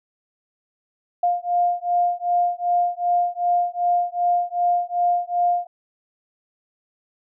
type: beating tone pair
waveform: sine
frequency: 703 / 705.6 Hz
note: F5 / F5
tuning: +11 / +18 cents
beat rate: 2.6 Hz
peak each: -21 dBFS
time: 1.23-5.67 s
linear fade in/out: 5 ms
effects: none